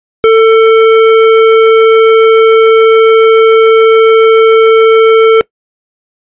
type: tone with hard clipping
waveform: sine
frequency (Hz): 446.5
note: A4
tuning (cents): +25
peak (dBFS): -3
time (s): 0.24-5.41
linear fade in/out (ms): 0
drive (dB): 14
effects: noise-tail reverb RT60 0.1 s tail -23 dB re dry + resampled to 8000 Hz

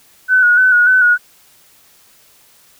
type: tone with vibrato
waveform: sine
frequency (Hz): 1480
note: F#6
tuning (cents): 0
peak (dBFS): -7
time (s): 0.28-1.18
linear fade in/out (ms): 50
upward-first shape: square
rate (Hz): 3.4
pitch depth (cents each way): 36
effects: white hiss -49 dBFS RMS until 2.79 s

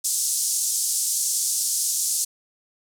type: band-pass noise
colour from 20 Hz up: white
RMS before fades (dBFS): -24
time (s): 0.04-2.25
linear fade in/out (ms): 10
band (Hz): 5600 to 10000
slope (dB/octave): 24
effects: none

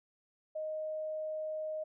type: tone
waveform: sine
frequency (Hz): 622.3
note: D#5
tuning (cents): 0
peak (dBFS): -35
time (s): 0.55-1.84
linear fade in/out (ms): 10
effects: none

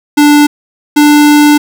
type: tone pair in turn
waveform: square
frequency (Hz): 293.7 / 295.4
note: D4 / D4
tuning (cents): 0 / +10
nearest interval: unison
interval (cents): 10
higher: second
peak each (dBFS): -3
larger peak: neither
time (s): 0.17-0.47 / 0.96-1.58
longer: second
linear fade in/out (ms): 10
effects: none

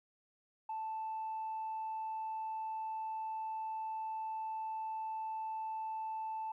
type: tone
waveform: sine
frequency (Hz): 880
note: A5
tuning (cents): 0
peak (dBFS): -36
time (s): 0.69-6.52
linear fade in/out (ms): 5
effects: tanh soft clip ceiling -34 dBFS + 13-bit

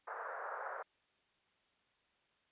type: band-pass noise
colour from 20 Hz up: white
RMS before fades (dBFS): -44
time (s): 0.07-0.83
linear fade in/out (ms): 10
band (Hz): 470 to 1600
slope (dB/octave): 48
effects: white hiss -75 dBFS RMS until 2.51 s + resampled to 8000 Hz

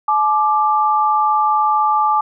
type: tone pair together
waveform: sine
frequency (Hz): 856.7 / 1181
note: A5 / D6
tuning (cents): -46 / +9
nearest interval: tritone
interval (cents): 555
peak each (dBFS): -15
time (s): 0.08-2.21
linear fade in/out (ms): 5
effects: none

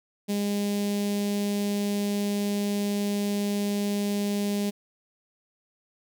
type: tone with notch filter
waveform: sawtooth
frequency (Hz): 203.6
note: G#3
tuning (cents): -34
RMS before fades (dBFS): -27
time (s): 0.28-4.71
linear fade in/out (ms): 20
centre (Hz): 1300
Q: 0.5
effects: none

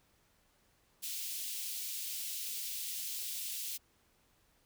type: high-pass noise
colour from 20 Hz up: white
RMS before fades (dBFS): -40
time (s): 1.02-3.78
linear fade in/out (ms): 20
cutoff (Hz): 2700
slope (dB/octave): 24
effects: pink hiss -71 dBFS RMS until 4.65 s

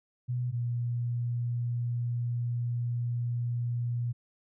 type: tone pair in turn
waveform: sine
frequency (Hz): 123.47 / 120.02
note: B2 / B2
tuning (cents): 0 / -49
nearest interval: unison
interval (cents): 49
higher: first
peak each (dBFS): -28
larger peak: neither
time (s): 0.28-0.52 / 0.52-4.13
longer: second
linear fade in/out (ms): 20
effects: none

